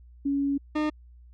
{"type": "tone pair in turn", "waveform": ["sine", "40% pulse"], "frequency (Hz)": [280, 304.3], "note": ["C#4", "D#4"], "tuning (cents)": [18, -38], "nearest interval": "minor second", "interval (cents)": 144, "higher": "second", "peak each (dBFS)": -23, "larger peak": "neither", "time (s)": [[0.25, 0.58], [0.75, 0.9]], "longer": "first", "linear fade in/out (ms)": 10, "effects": ["added 60 Hz sine -48 dBFS peak until 1.33 s", "low-pass 3000 Hz 12 dB/octave"]}